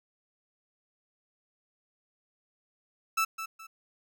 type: tone with echo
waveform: 30% pulse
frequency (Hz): 1318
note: E6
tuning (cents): -1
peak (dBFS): -22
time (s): 3.17-3.25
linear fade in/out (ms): 10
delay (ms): 210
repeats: 2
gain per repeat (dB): -10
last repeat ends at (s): 3.67
effects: none